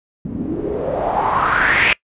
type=noise with low-pass filter sweep; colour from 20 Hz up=white; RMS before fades=-18 dBFS; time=0.25-1.93 s; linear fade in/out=2 ms; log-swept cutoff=210 to 2500 Hz; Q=5; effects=noise-tail reverb RT60 0.1 s tail -23 dB re dry + resampled to 8000 Hz